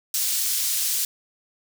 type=high-pass noise; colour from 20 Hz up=pink; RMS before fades=-24 dBFS; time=0.14-1.05 s; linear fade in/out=2 ms; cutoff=5600 Hz; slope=12 dB/octave; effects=none